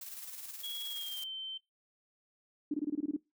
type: noise with tremolo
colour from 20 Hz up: blue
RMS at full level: -44 dBFS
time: 0.01-1.24 s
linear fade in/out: 5 ms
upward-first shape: square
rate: 19 Hz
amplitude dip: 40%
type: tone with pitch glide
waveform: sine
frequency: 3322 to 3100 Hz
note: G#7 to G7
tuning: 0 to -20 cents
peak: -38 dBFS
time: 0.63-1.58 s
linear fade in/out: 10 ms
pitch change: -120 cents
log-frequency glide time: 0.88-1.28 s
type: tone bursts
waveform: sine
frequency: 294.9 Hz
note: D4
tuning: 7 cents sharp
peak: -29 dBFS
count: 9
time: 2.71-3.165 s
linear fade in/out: 5 ms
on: 31 ms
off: 22 ms
effects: noise-tail reverb RT60 0.2 s tail -20 dB re dry